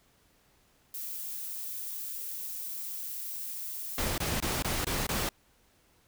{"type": "noise", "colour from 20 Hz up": "violet", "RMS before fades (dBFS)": -38, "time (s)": [0.94, 4.05], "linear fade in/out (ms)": 2}
{"type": "noise bursts", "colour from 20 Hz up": "pink", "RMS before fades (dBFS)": -31, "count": 6, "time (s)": [3.98, 5.29], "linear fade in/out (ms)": 2, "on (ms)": 200, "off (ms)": 22}
{"effects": ["pink hiss -66 dBFS RMS until 6.07 s"]}